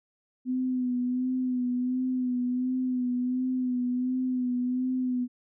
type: tone with vibrato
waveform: sine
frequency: 251.8 Hz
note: B3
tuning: 34 cents sharp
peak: -25 dBFS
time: 0.45-5.28 s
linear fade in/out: 50 ms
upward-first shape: sine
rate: 1.4 Hz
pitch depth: 34 cents each way
effects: none